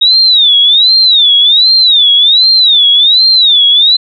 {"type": "tone with vibrato", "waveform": "sine", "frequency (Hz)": 3729, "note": "A#7", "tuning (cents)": 0, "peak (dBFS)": -3, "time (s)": [0.01, 3.97], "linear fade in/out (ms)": 10, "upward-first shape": "sine", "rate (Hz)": 1.3, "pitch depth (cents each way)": 200, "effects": []}